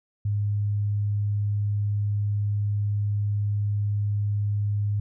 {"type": "tone", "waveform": "sine", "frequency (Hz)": 103, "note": "G#2", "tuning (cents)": -14, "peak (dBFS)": -22, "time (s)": [0.25, 5], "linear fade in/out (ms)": 5, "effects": []}